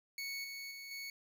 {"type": "tone with level steps", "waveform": "25% pulse", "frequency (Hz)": 2217, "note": "C#7", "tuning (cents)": 0, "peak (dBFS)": [-36, -40, -43, -39], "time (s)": [0.18, 1.1], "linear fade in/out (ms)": 2, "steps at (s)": [0.44, 0.71, 0.91], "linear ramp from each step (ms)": 2, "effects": ["12-bit"]}